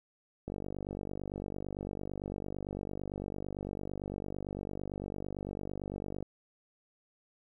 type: click train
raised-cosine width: 2 ms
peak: -25 dBFS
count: 282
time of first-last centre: 0.48-6.226 s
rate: 48.9 Hz
effects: 11-bit